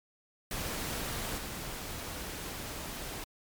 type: noise with level steps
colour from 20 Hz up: pink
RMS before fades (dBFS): -36 / -40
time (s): 0.51-3.24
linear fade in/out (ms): 2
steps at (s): 1.38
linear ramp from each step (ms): 2
effects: MP3 96 kbps